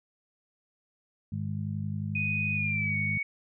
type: harmonic tone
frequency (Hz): 51.3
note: G#1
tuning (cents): -21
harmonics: 2 / 3 / 4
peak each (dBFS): -33 / -35 / -36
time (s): 1.32-3.18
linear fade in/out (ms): 5
type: tone with pitch glide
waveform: sine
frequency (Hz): 2489 to 2230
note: D#7 to C#7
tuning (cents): 0 to +10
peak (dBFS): -28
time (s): 2.15-3.23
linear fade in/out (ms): 5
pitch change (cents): -190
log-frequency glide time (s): 2.54-2.96
effects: none